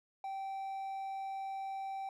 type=tone; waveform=triangle; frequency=777 Hz; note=G5; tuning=16 cents flat; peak=-36 dBFS; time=0.24-2.09 s; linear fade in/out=2 ms; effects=none